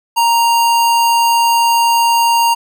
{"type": "tone", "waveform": "square", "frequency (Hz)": 932.3, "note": "A#5", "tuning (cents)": 0, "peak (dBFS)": -10, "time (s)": [0.16, 2.55], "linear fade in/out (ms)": 20, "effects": []}